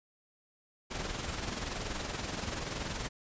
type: noise with amplitude modulation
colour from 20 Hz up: pink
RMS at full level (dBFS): -35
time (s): 0.9-3.09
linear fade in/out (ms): 20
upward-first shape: sine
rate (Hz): 21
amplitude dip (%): 50
effects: resampled to 16000 Hz